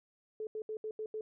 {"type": "tone bursts at uneven times", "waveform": "sine", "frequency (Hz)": 433.7, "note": "A4", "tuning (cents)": -25, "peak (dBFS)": -36, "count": 6, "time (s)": [[0.4, 0.47], [0.55, 0.62], [0.69, 0.77], [0.84, 0.91], [0.99, 1.06], [1.14, 1.21]], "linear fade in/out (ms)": 2, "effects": []}